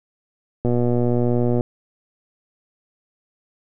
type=click train; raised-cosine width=2 ms; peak=-8 dBFS; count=117; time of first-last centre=0.65-1.609 s; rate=121 Hz; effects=none